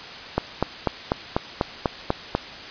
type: click train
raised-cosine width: 1 ms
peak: -5 dBFS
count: 9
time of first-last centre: 0.38-2.35 s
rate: 4.06 Hz
effects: white hiss -37 dBFS RMS until 2.7 s + resampled to 11025 Hz